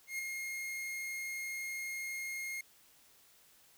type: tone with ADSR envelope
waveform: 45% pulse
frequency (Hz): 2141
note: C7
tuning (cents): +39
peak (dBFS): -34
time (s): 0.07-2.61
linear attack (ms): 120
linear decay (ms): 3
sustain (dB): -4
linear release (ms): 4
effects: white hiss -64 dBFS RMS until 3.77 s